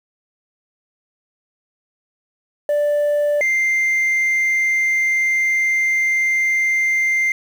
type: tone pair in turn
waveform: sine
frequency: 587.3 / 2093 Hz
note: D5 / C7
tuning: 0 / 0 cents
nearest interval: octave + minor seventh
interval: 2200 cents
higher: second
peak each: -12 / -12 dBFS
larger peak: neither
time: 2.69-3.41 / 3.41-7.32 s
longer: second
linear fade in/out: 2 ms
effects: tanh soft clip ceiling -14 dBFS + 7-bit